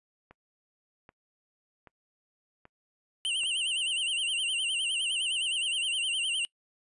click train, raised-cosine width 0.5 ms, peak -35 dBFS, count 5, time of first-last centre 0.31-3.435 s, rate 1.28 Hz
square tone with vibrato, 2938 Hz, F#7, 13 cents flat, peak -28 dBFS, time 3.25-6.45 s, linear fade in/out 0 ms, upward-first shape sine, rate 9.7 Hz, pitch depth 130 cents each way
effects noise-tail reverb RT60 0.1 s tail -25 dB re dry + resampled to 24000 Hz

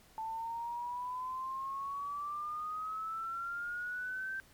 sine exponential sweep, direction up, 880 to 1568 Hz, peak -36 dBFS, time 0.18-4.4 s, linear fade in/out 0 ms, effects pink hiss -62 dBFS RMS until 4.53 s + MP3 96 kbps

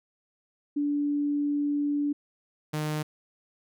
sine / sawtooth tone pair in turn, 290 / 152.65 Hz, D4 / D#3, -22 / -33 cents, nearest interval major seventh, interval 1111 cents, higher first, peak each -24 dBFS, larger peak neither, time 0.76-2.13 / 2.73-3.03 s, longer first, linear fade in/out 10 ms, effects none

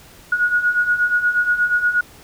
sine beating tone pair, 1445 / 1453.4 Hz, F#6 / F#6, -41 / -31 cents, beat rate 8.4 Hz, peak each -21 / -16 dBFS, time 0.32-2.01 s, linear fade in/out 5 ms, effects pink hiss -45 dBFS RMS until 2.23 s

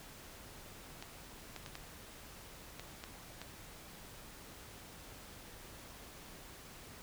clicks, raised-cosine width 0.2 ms, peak -27 dBFS, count 7, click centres 1.025 / 1.563 / 1.662 / 1.754 / 2.796 / 3.039 / 3.416 s, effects pink hiss -53 dBFS RMS until 7.02 s

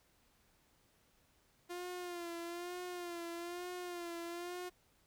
sawtooth tone with vibrato, 349.2 Hz, F4, in tune, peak -38 dBFS, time 1.69-4.7 s, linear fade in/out 20 ms, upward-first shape sine, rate 1.1 Hz, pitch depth 52 cents each way, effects pink hiss -72 dBFS RMS until 5.06 s

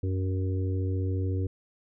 harmonic tone, 93.9 Hz, F#2, 26 cents sharp, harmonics 1 / 3 / 4 / 5, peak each -26 / -36 / -38 / -40 dBFS, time 0.03-1.47 s, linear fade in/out 5 ms, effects none

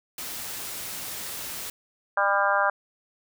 white noise, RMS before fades -35 dBFS, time 0.18-1.7 s, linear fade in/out 2 ms
harmonic tone, 199.7 Hz, G3, 32 cents sharp, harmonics 3 / 4 / 5 / 6 / 7 / 8, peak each -27 / -27 / -27 / -27 / -27 / -27 dBFS, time 2.17-2.7 s, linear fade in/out 5 ms
effects none

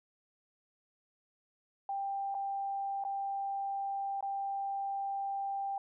sine tone with dropouts, 790 Hz, G5, 13 cents sharp, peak -33 dBFS, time 1.89-5.78 s, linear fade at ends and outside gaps 2 ms, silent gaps 2.344-2.349 / 3.039-3.049 / 4.208-4.226 s, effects none

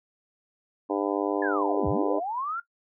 harmonic tone, 100.4 Hz, G2, 42 cents sharp, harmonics 3 / 4 / 5 / 6 / 7 / 8 / 9 / 10, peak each -28 / -30 / -32 / -34 / -35 / -36 / -37 / -38 dBFS, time 0.89-2.2 s, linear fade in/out 20 ms
sine linear two-way sweep, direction down then up, 1751 to 63 to 1419 Hz, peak -28 dBFS, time 1.42-2.6 s, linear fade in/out 5 ms, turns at 1.88 s
effects noise-tail reverb RT60 0.1 s tail -17 dB re dry

